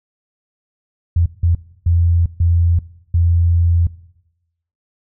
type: tone bursts at uneven times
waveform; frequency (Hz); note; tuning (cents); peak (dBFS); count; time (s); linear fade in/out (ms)
sine; 85.3; F2; -40; -10; 5; 1.16-1.26 / 1.43-1.55 / 1.86-2.26 / 2.4-2.79 / 3.14-3.87; 5
effects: noise-tail reverb RT60 0.9 s tail -20 dB re dry